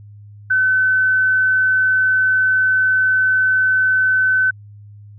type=tone; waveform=sine; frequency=1519 Hz; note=F#6; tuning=45 cents sharp; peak=-12 dBFS; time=0.5-4.51 s; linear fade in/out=10 ms; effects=added 103 Hz sine -37 dBFS peak until 5.18 s